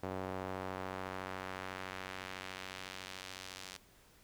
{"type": "tone with band-pass filter sweep", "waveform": "sawtooth", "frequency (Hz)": 93.9, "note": "F#2", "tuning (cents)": 26, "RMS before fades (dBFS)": -44, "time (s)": [0.03, 3.77], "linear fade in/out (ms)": 0, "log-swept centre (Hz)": [630, 5200], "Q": 0.81, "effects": ["pink hiss -64 dBFS RMS until 4.23 s"]}